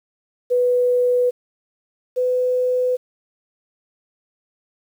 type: tone pair in turn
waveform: sine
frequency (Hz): 493.9 / 502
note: B4 / B4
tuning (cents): 0 / +28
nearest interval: unison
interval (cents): 28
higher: second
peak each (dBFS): -14 / -16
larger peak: first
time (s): 0.5-1.31 / 2.16-2.97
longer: neither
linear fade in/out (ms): 20
effects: 8-bit